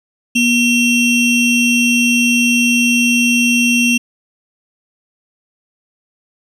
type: ring-modulated tone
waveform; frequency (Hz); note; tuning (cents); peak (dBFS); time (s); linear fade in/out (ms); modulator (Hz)
square; 1480; F#6; 0; -8; 0.35-3.98; 10; 1240
effects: low-pass 9000 Hz 12 dB/octave + 7-bit